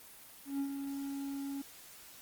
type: tone with ADSR envelope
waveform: triangle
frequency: 277.4 Hz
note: C#4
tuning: 1 cent sharp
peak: -29 dBFS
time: 0.45-1.62 s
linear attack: 150 ms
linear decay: 81 ms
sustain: -6 dB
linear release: 8 ms
effects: white hiss -54 dBFS RMS until 2.21 s + Opus 24 kbps